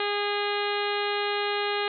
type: harmonic tone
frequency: 410 Hz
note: G#4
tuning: 22 cents flat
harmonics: 1 / 2 / 3 / 4 / 5 / 6 / 7 / 8 / 9 / 10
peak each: -29 / -32 / -34 / -35 / -36 / -37 / -37 / -38 / -39 / -39 dBFS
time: 0-1.88 s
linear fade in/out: 2 ms
effects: none